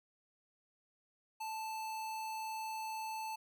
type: tone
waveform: square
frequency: 879 Hz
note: A5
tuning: 2 cents flat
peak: -40 dBFS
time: 1.4-3.36 s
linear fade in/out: 10 ms
effects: none